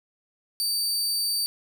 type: tone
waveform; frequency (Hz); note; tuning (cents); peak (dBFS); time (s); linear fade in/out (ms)
sawtooth; 4617; D8; -30; -21; 0.6-1.46; 0
effects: 10-bit